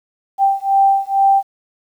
sine beating tone pair, 784 / 786.2 Hz, G5 / G5, 0 / +5 cents, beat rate 2.2 Hz, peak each -14 dBFS, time 0.38-1.43 s, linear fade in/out 50 ms, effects 8-bit

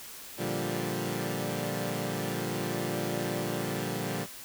15% pulse chord, G minor seventh, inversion first, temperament equal, 116.54 / 146.83 / 174.61 / 196 Hz, Bb2 / D3 / F3 / G3, 0 / 0 / 0 / 0 cents, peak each -30 dBFS, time 0.37-4.27 s, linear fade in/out 50 ms, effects white hiss -45 dBFS RMS until 4.44 s

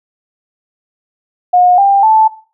sine tone with pitch steps, 720 / 794.3 / 876.2 Hz, F#5 / G5 / A5, -47 / +23 / -7 cents, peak -5 dBFS, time 1.53-2.28 s, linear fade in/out 10 ms, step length 250 ms, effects noise-tail reverb RT60 0.4 s tail -17 dB re dry

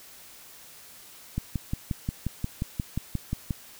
click train, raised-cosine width 5 ms, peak -15 dBFS, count 13, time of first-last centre 1.38-3.508 s, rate 5.64 Hz, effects white hiss -49 dBFS RMS until 3.79 s

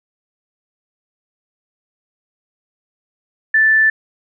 sine tone, 1760 Hz, A6, in tune, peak -9 dBFS, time 3.54-3.9 s, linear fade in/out 5 ms, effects none

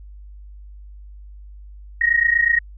sine tone pair together, 1864.7 / 1892.9 Hz, A#6 / A#6, 0 / +26 cents, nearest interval unison, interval 26 cents, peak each -17 dBFS, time 2.01-2.59 s, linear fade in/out 5 ms, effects added 50 Hz sine -37 dBFS peak until 2.77 s

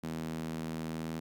sawtooth tone with high-pass filter, 80.5 Hz, E2, 41 cents flat, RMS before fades -38 dBFS, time 0.03-1.2 s, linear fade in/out 10 ms, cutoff 200 Hz, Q 2.8, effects none

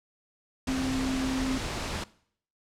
sine tone in noise, 262.1 Hz, C4, 3 cents sharp, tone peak -27 dBFS, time 0.68-1.58 s, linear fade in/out 5 ms, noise pink, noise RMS -33 dBFS, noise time 0.67-2.04 s, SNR +3 dB, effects noise-tail reverb RT60 0.6 s tail -20 dB re dry + low-pass 7000 Hz 12 dB/octave

